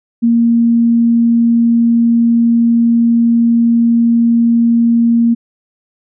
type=tone; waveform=sine; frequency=233.1 Hz; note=A#3; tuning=in tune; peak=-7 dBFS; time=0.22-5.35 s; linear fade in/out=20 ms; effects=none